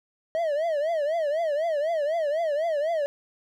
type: tone with vibrato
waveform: triangle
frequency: 622.3 Hz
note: D#5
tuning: in tune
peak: -21 dBFS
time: 0.35-3.06 s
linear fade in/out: 0 ms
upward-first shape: triangle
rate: 4 Hz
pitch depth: 190 cents each way
effects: none